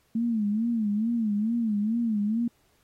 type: tone with vibrato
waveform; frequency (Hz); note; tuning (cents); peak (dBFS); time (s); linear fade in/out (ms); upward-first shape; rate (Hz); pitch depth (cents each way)
sine; 220; A3; 0; -23; 0.15-2.48; 5; sine; 2.3; 130
effects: pink hiss -67 dBFS RMS until 2.83 s + AAC 48 kbps